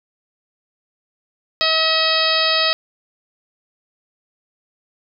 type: harmonic tone with a mistuned harmonic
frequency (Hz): 640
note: D#5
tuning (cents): +49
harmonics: 1 / 2 / 3 / 4 / 5 / 6 / 7 / 8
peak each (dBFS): -23 / -23 / -24 / -24 / -24 / -21 / -22 / -23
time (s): 1.61-2.73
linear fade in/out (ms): 0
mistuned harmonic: 8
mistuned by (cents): -26
effects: none